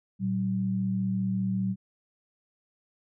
sine tone pair together, 115.12 / 190 Hz, A#2 / F#3, -21 / +46 cents, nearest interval major sixth, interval 867 cents, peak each -32 / -26 dBFS, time 0.19-1.76 s, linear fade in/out 50 ms, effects none

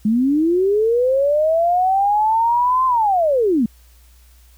sine linear two-way sweep, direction up then down, 205.8 to 1046.5 to 205.8 Hz, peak -13 dBFS, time 0.05-3.66 s, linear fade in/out 5 ms, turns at 2.86 s, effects added 60 Hz sine -46 dBFS peak until 4.57 s + white hiss -55 dBFS RMS until 4.57 s

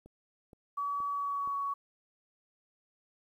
click train, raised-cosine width 2 ms, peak -40 dBFS, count 4, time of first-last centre 0.06-1.475 s, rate 2.12 Hz
sine tone with pitch glide, 1139 to 1121.4 Hz, C#6 to C#6, +47 to +20 cents, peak -31 dBFS, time 0.77-1.74 s, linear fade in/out 10 ms, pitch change -27 cents, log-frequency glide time 1.09-1.59 s
effects 11-bit

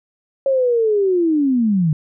sine linear sweep, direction down, 550 to 146.83 Hz, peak -13 dBFS, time 0.46-1.93 s, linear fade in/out 2 ms, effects none

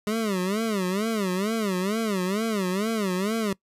25% pulse tone with vibrato, 202.8 Hz, G#3, 41 cents flat, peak -20 dBFS, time 0.07-3.53 s, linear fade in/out 2 ms, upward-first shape sine, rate 2.2 Hz, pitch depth 200 cents each way, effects noise-tail reverb RT60 0.1 s tail -22 dB re dry + resampled to 32000 Hz

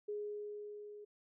sine tone with level ramp, 416.2 Hz, G#4, 4 cents sharp, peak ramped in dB -37 to -49 dBFS, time 0.08-1.05 s, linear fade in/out 10 ms, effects none

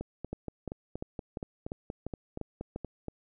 two click trains, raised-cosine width 2 ms, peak -22 / -23 dBFS, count 8 / 14, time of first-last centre 0.33-2.761 / 0.01-3.083 s, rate 2.88 / 4.23 Hz, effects none

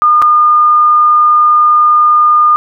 sine tone with dropouts, 1215 Hz, D#6, 42 cents flat, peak -4 dBFS, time 0.02-2.56 s, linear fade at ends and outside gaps 0 ms, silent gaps 0.218-0.223 s, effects none

